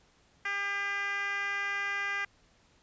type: tone with band-pass filter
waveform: 10% pulse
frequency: 401 Hz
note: G4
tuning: 39 cents sharp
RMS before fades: -33 dBFS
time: 0.45-2.25 s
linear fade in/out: 5 ms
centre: 1900 Hz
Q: 2.5
effects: pink hiss -65 dBFS RMS until 2.82 s + resampled to 16000 Hz